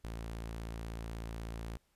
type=tone; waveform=sawtooth; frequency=56.3 Hz; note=A1; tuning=40 cents sharp; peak=-36 dBFS; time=0.04-1.77 s; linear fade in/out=0 ms; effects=pink hiss -75 dBFS RMS until 1.95 s + resampled to 32000 Hz